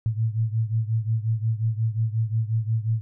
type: beating tone pair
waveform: sine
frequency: 110 / 115.6 Hz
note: A2 / A#2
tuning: 0 / -14 cents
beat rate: 5.6 Hz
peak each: -23 / -26 dBFS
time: 0.06-3.01 s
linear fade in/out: 0 ms
effects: none